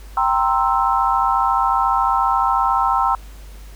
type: chord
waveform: sine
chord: C dominant seventh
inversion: second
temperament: equal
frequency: 784 / 932.3 / 1046.5 / 1318.5 Hz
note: G5 / Bb5 / C6 / E6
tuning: 0 / 0 / 0 / 0 cents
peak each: -20 dBFS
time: 0.17-3.15 s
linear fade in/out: 2 ms
effects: added 50 Hz sine -35 dBFS peak until 3.75 s + pink hiss -47 dBFS RMS until 3.75 s